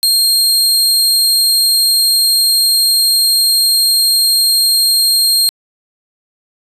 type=tone; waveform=sawtooth; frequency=4212 Hz; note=C8; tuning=11 cents sharp; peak=-6 dBFS; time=0.03-5.49 s; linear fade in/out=0 ms; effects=resampled to 32000 Hz